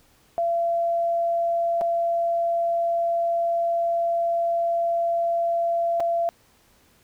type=tone with dropouts; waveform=sine; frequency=680 Hz; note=F5; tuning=46 cents flat; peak=-20 dBFS; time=0.38-6.29 s; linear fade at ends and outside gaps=0 ms; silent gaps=1.811-1.816 / 6-6.004 s; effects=pink hiss -59 dBFS RMS until 7.03 s